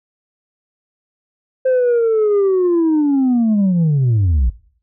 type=linear sweep; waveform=sine; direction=down; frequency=523.3 to 53 Hz; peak=-9 dBFS; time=1.65-4.5 s; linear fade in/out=10 ms; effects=noise-tail reverb RT60 0.5 s tail -19 dB re dry + tanh soft clip ceiling -10 dBFS